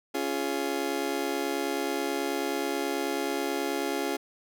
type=chord; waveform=30% pulse; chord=Db major; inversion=none; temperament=just; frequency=277.2 / 346.5 / 415.8 Hz; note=Db4 / F4 / Ab4; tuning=0 / -14 / +2 cents; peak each=-30 dBFS; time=0.14-4.17 s; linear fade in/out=10 ms; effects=none